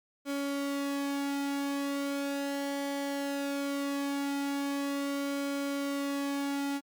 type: tone with flanger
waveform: sawtooth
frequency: 280.6 Hz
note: C#4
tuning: 21 cents sharp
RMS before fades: -33 dBFS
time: 0.25-6.81 s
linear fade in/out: 50 ms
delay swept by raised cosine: 1.1 to 2.8 ms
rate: 0.19 Hz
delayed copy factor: -0.55
effects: Opus 48 kbps